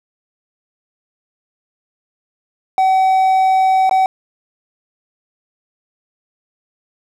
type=tone with dropouts; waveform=triangle; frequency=759 Hz; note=F#5; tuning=44 cents sharp; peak=-8 dBFS; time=2.78-4.06 s; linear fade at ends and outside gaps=1 ms; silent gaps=3.895-3.911 s; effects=none